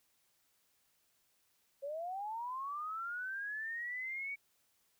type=linear sweep; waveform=sine; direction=up; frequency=541 to 2265 Hz; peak=-38 dBFS; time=1.82-4.36 s; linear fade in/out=20 ms; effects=white hiss -75 dBFS RMS until 4.99 s